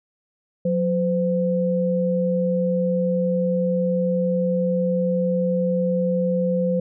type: tone pair together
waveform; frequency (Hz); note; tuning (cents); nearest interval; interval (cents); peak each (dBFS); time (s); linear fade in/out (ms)
sine; 181.02 / 512; F#3 / C5; -38 / -38; octave + tritone; 1800; -21; 0.65-6.8; 5
effects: none